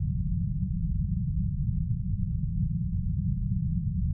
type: low-pass noise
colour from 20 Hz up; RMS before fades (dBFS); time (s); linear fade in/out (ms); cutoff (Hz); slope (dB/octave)
white; -28; 0-4.13; 5; 190; 96
effects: none